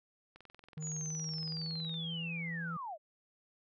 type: click train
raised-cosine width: 0.3 ms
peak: -39 dBFS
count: 35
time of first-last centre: 0.36-1.941 s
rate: 21.5 Hz
type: tone with pitch glide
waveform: triangle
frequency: 155.56 to 166.73 Hz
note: D#3 to E3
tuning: 0 to +20 cents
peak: -37 dBFS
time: 0.77-2.77 s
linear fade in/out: 5 ms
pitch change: +120 cents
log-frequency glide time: 0.99-2.34 s
type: linear sweep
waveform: sine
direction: down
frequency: 7000 to 572 Hz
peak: -39 dBFS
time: 0.8-2.98 s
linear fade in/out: 50 ms
effects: none